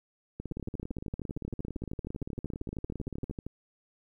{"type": "two click trains", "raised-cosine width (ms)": 3, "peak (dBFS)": [-24, -24], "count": [52, 39], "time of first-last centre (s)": [[0.4, 3.298], [0.52, 3.466]], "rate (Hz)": [17.6, 12.9], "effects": ["11-bit"]}